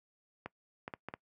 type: clicks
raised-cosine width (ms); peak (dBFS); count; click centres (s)
0.5; -25; 5; 0.46 / 0.879 / 0.938 / 1.086 / 1.139
effects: noise-tail reverb RT60 0.1 s tail -22 dB re dry + high-pass 100 Hz 12 dB/octave